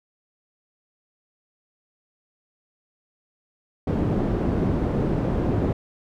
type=low-pass noise; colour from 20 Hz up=white; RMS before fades=-23 dBFS; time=3.87-5.73 s; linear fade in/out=5 ms; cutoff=310 Hz; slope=12 dB/octave; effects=none